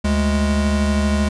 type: tone pair together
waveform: square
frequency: 73.42 / 207.5 Hz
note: D2 / G#3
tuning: 0 / -1 cents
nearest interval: octave + tritone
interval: 1799 cents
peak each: -19 dBFS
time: 0.04-1.29 s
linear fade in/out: 10 ms
effects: resampled to 22050 Hz